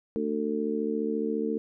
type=harmonic tone; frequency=74.5 Hz; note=D2; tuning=25 cents sharp; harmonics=3 / 4 / 5 / 6; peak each=-31 / -32 / -36 / -30 dBFS; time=0.16-1.58 s; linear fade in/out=0 ms; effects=none